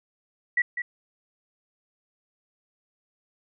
sine tone with echo, 1942 Hz, B6, 30 cents flat, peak -19 dBFS, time 0.57-0.62 s, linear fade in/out 5 ms, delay 200 ms, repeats 1, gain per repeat -8 dB, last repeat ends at 0.82 s, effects none

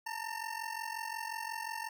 25% pulse ring-modulated tone, 905 Hz, A5, 48 cents sharp, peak -31 dBFS, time 0.06-1.89 s, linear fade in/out 5 ms, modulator 22.8 Hz, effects none

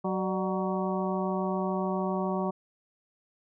harmonic tone with a mistuned harmonic, 187.2 Hz, F#3, 20 cents sharp, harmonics 1 / 2 / 3 / 4 / 5 / 6, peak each -30 / -33 / -35 / -36 / -37 / -38 dBFS, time 0.04-2.51 s, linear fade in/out 10 ms, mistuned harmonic 3, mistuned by +92 cents, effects none

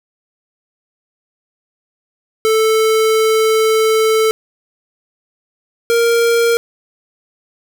square tone pair in turn, 440 / 466.2 Hz, A4 / A#4, 0 / 0 cents, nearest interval minor second, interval 100 cents, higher second, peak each -11 dBFS, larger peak neither, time 2.45-4.31 / 5.9-6.57 s, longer first, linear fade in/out 0 ms, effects 8-bit

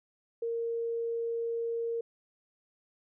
sine tone, 463.2 Hz, A#4, 11 cents flat, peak -30 dBFS, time 0.42-2.01 s, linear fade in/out 5 ms, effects none

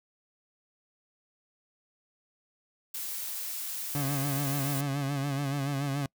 blue noise, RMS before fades -36 dBFS, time 2.94-4.81 s, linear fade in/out 5 ms
30% pulse tone with vibrato, 140 Hz, C#3, 18 cents sharp, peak -26 dBFS, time 3.95-6.06 s, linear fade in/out 2 ms, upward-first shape sine, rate 7 Hz, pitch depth 63 cents each way
effects noise-tail reverb RT60 0.1 s tail -26 dB re dry

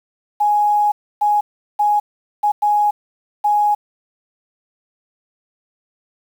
sine tone bursts at uneven times, 832 Hz, G#5, 3 cents sharp, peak -12 dBFS, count 6, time 0.4-0.92 / 1.21-1.41 / 1.79-2 / 2.43-2.52 / 2.62-2.91 / 3.44-3.75 s, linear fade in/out 10 ms, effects 7-bit

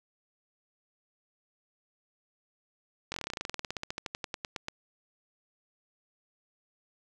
slowing click train, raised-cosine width 0.2 ms, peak -17 dBFS, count 28, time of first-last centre 3.12-4.684 s, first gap 21 ms, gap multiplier 1.07, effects none

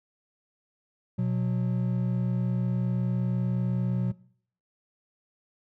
triangle tone pair together, 122.68 / 182.6 Hz, B2 / F#3, -11 / -23 cents, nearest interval perfect fifth, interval 688 cents, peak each -25 / -25 dBFS, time 1.18-4.12 s, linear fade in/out 10 ms, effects noise-tail reverb RT60 0.6 s tail -21 dB re dry

